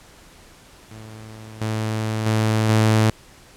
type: tone with level steps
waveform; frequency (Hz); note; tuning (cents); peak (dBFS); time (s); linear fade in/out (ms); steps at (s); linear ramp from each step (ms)
sawtooth; 109.6; A2; -6; -33 / -18 / -13 / -10; 0.91-3.1; 0; 1.61 / 2.26 / 2.69; 5
effects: pink hiss -48 dBFS RMS until 3.56 s + low-pass 11000 Hz 12 dB/octave